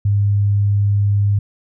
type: tone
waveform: sine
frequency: 101.5 Hz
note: G#2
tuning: 39 cents flat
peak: -12 dBFS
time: 0.05-1.39 s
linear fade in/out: 5 ms
effects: none